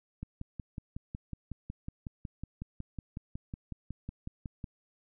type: click train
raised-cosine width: 5 ms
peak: -26 dBFS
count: 25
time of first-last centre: 0.23-4.642 s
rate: 5.44 Hz
effects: none